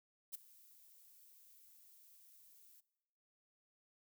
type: noise with ADSR envelope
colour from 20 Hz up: violet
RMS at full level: -42 dBFS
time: 0.32-2.81 s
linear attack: 28 ms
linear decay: 9 ms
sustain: -22 dB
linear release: 14 ms
effects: noise-tail reverb RT60 1.0 s tail -20 dB re dry